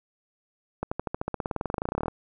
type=accelerating click train; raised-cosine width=1 ms; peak=-14 dBFS; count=27; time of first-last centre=0.83-2.082 s; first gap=85 ms; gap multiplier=0.95; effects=none